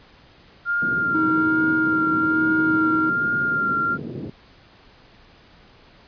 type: tone with vibrato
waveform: sine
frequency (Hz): 1396.9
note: F6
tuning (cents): 0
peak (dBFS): -19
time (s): 0.65-3.98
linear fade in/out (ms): 50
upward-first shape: sine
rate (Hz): 1.2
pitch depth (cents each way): 20
type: band-pass noise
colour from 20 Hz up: white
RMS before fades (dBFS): -32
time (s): 0.82-4.3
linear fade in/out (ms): 2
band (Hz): 110 to 360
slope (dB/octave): 24
type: tone with tremolo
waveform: triangle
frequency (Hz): 316.5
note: D#4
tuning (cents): +30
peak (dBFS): -17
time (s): 1.14-3.1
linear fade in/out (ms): 10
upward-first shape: sine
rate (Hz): 0.8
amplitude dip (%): 30
effects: pink hiss -51 dBFS RMS until 6.07 s + resampled to 11025 Hz